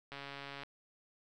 click train, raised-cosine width 0.3 ms, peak -29 dBFS, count 73, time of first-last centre 0.12-0.634 s, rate 140 Hz, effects none

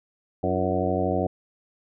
harmonic tone with a mistuned harmonic, 92.5 Hz, F#2, in tune, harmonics 1 / 2 / 3 / 4 / 5 / 6 / 7 / 8, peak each -30 / -30 / -30 / -30 / -30 / -30 / -30 / -30 dBFS, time 0.43-1.27 s, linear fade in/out 5 ms, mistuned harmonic 4, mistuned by -78 cents, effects none

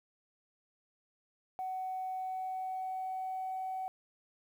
sine tone with pitch glide, 750 to 754.3 Hz, F#5 to F#5, +23 to +33 cents, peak -34 dBFS, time 1.59-3.88 s, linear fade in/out 0 ms, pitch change +10 cents, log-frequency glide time 2.18-3.7 s, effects tanh soft clip ceiling -31 dBFS + 11-bit

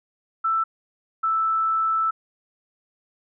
sine tone pair in turn, 1326 / 1318.7 Hz, E6 / E6, +10 / 0 cents, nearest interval unison, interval 10 cents, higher first, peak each -19 dBFS, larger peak neither, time 0.44-0.64 / 1.23-2.11 s, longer second, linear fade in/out 10 ms, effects none

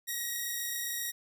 5% pulse tone pair together, 1893 / 1920.5 Hz, A#6 / B6, +26 / -49 cents, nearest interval unison, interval 25 cents, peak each -23 / -33 dBFS, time 0.07-1.12 s, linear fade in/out 20 ms, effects none

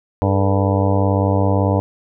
harmonic tone with a mistuned harmonic, 98 Hz, G2, in tune, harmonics 1 / 2 / 3 / 4 / 5 / 6 / 7 / 8 / 9 / 10, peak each -16 / -23 / -22 / -27 / -23 / -24 / -27 / -29 / -27 / -29 dBFS, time 0.22-1.8 s, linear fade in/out 0 ms, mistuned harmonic 4, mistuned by +140 cents, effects none

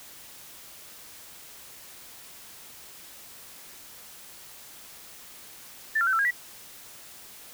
sine tone with pitch steps, 1770 / 1381 / 1531 / 1337 / 1628 / 1948 Hz, A6 / F6 / G6 / E6 / G#6 / B6, +10 / -20 / -41 / +24 / -35 / -24 cents, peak -21 dBFS, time 5.95-6.31 s, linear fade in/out 10 ms, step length 60 ms, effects white hiss -47 dBFS RMS until 7.53 s

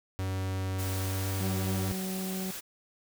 45% pulse tone with pitch glide, 94.7 to 96.19 Hz, F#2 to G2, +41 to -32 cents, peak -30 dBFS, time 0.19-1.92 s, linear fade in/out 0 ms, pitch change +27 cents, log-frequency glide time 0.94-1.43 s
white noise, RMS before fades -40 dBFS, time 0.78-2.61 s, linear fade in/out 20 ms
harmonic tone, 188.2 Hz, F#3, 30 cents sharp, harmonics 1 / 2 / 3 / 4, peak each -33 / -41 / -48 / -48 dBFS, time 1.4-2.51 s, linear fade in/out 5 ms
effects none

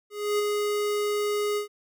square tone with ADSR envelope, 415.3 Hz, G#4, in tune, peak -22 dBFS, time 0.1-1.68 s, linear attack 290 ms, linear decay 15 ms, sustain -3 dB, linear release 110 ms, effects none

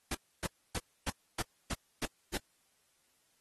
pink noise bursts, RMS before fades -35 dBFS, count 8, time 0.11-2.374 s, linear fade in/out 5 ms, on 38 ms, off 280 ms, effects white hiss -73 dBFS RMS until 3.4 s + AAC 32 kbps

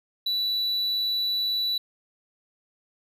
triangle tone, 3951 Hz, B7, in tune, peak -22 dBFS, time 0.26-1.78 s, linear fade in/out 5 ms, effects none

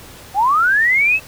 sine linear sweep, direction up, 740 to 2658 Hz, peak -11 dBFS, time 0.34-1.2 s, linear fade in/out 50 ms, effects pink hiss -39 dBFS RMS until 1.27 s

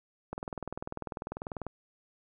click train, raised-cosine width 1 ms, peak -22 dBFS, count 28, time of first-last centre 0.33-1.667 s, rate 20.2 Hz, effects none

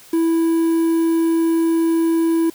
triangle tone with quantisation, 329.6 Hz, E4, in tune, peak -12 dBFS, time 0.13-2.5 s, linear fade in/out 5 ms, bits 6, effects white hiss -45 dBFS RMS until 2.54 s

